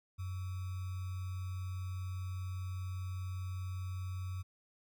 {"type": "tone with sample-and-hold", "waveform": "sine", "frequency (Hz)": 92.5, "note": "F#2", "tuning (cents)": 0, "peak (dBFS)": -37, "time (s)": [0.18, 4.43], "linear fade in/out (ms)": 20, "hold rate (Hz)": 1225, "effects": []}